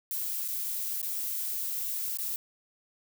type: noise with dropouts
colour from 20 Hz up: violet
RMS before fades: -33 dBFS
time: 0.11-2.36 s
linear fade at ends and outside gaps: 1 ms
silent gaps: 0.479-0.484 / 1.016-1.028 / 2.173-2.186 s
effects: none